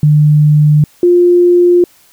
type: tone pair in turn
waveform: sine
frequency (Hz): 150 / 352.3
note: D3 / F4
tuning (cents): +37 / +15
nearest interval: octave + minor third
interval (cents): 1478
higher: second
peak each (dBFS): -4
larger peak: neither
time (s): 0.03-0.84 / 1.03-1.84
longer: neither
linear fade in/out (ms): 2
effects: white hiss -47 dBFS RMS until 2.12 s